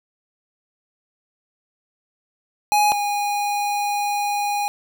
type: tone pair in turn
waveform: square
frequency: 833 / 820.1 Hz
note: G#5 / G#5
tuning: +5 / -22 cents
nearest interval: unison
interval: 27 cents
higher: first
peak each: -15 / -21 dBFS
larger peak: first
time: 2.72-2.92 / 2.92-4.68 s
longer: second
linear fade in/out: 0 ms
effects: none